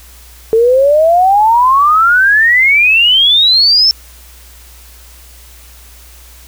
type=exponential sweep; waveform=sine; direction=up; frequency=440 to 5410 Hz; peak=-5 dBFS; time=0.53-3.91 s; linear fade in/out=0 ms; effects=added 60 Hz sine -37 dBFS peak until 6.47 s + white hiss -40 dBFS RMS until 6.47 s